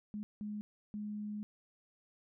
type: tone bursts at uneven times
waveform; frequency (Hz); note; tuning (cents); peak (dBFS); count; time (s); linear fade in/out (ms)
sine; 209.4; G#3; +15; -38; 3; 0.14-0.23 / 0.41-0.61 / 0.94-1.43; 0
effects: none